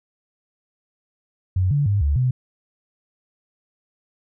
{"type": "tone with pitch steps", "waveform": "sine", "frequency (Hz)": [92.6, 143.9, 101.2, 72, 127.1], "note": ["F#2", "D3", "G#2", "D2", "C3"], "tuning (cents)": [2, -35, -44, -34, -50], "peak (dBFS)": -16, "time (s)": [1.56, 2.31], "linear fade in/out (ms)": 5, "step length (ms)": 150, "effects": []}